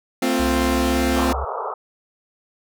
sawtooth chord, F major, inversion first, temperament equal with one note detuned, 224 / 261.6 / 349.2 Hz, A3 / C4 / F4, +31 / 0 / 0 cents, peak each -21 / -16 / -20 dBFS, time 0.22-1.33 s, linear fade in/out 5 ms
sine tone with pitch glide, 65.41 to 67.02 Hz, C2 to C2, 0 to +42 cents, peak -24 dBFS, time 0.39-1.45 s, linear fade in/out 10 ms, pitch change +42 cents, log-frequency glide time 0.71-0.98 s
white band-pass noise, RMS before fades -27 dBFS, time 1.16-1.74 s, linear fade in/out 5 ms, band 410 to 1300 Hz, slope 96 dB/octave
effects none

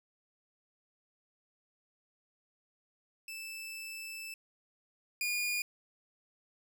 sawtooth tone pair in turn, 2637 / 2434 Hz, E7 / D#7, 0 / -39 cents, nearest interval minor second, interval 139 cents, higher first, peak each -38 / -28 dBFS, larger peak second, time 3.28-4.34 / 5.21-5.62 s, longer first, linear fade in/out 2 ms, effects none

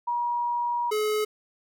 sine / square tone pair in turn, 957 / 426.3 Hz, A#5 / G#4, +45 / +45 cents, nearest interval octave + major second, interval 1400 cents, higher first, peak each -24 dBFS, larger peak neither, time 0.07-0.91 / 0.91-1.25 s, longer first, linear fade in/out 10 ms, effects none

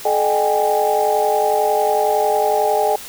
sine tone cluster, 429.1 / 610 / 775 / 826 Hz, A4 / D#5 / G5 / G#5, -43 / -34 / -20 / -10 cents, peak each -19 dBFS, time 0.05-2.96 s, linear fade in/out 5 ms, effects tanh soft clip ceiling -5 dBFS + white hiss -34 dBFS RMS until 3.08 s

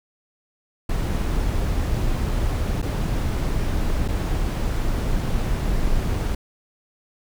brown noise with dropouts, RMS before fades -22 dBFS, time 0.89-6.35 s, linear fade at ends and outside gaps 5 ms, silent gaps 2.818-2.825 / 4.08-4.084 s, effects none

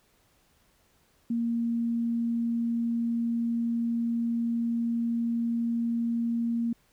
sine tone, 233.1 Hz, A#3, in tune, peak -25 dBFS, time 1.3-6.73 s, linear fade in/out 5 ms, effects pink hiss -66 dBFS RMS until 6.92 s

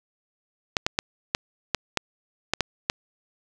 clicks, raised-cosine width 0.2 ms, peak -4 dBFS, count 9, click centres 0.768 / 0.865 / 0.989 / 1.349 / 1.747 / 1.973 / 2.536 / 2.607 / 2.899 s, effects none

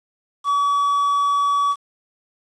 triangle tone with quantisation, 1139 Hz, C#6, 47 cents sharp, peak -14 dBFS, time 0.44-1.76 s, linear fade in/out 50 ms, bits 7, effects resampled to 22050 Hz

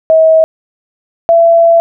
sine tone pair in turn, 641 / 671 Hz, E5 / E5, -49 / +31 cents, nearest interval minor second, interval 80 cents, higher second, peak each -3 dBFS, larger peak neither, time 0.1-0.44 / 1.29-1.8 s, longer second, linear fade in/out 0 ms, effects none

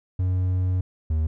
triangle tone pair in turn, 92 / 78.55 Hz, F#2 / D#2, -9 / +17 cents, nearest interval minor third, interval 274 cents, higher first, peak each -18 dBFS, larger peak neither, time 0.19-0.81 / 1.1-1.27 s, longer first, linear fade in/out 5 ms, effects none

